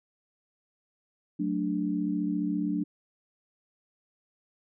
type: chord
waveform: sine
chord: D major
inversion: first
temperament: equal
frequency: 185 / 220 / 293.7 Hz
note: F#3 / A3 / D4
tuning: 0 / 0 / 0 cents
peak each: -31 / -33 / -29 dBFS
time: 1.39-2.84 s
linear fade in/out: 10 ms
effects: none